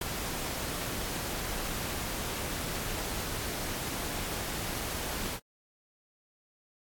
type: noise with ADSR envelope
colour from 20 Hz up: pink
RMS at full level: -31 dBFS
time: 0.01-5.4 s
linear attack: 5 ms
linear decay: 10 ms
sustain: -4 dB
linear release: 59 ms
effects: AAC 64 kbps